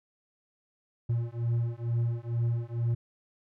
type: beating tone pair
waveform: triangle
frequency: 116.54 / 118.74 Hz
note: A#2 / A#2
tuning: 0 / +32 cents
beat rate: 2.2 Hz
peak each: -28 dBFS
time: 1.09-2.95 s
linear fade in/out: 10 ms
effects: none